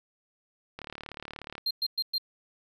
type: click train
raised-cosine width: 0.3 ms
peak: -23 dBFS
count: 30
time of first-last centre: 0.79-1.58 s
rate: 36.7 Hz
type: tone bursts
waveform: triangle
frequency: 4186 Hz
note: C8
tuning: in tune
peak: -25 dBFS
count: 4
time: 1.66-2.182 s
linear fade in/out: 5 ms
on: 48 ms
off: 110 ms
effects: none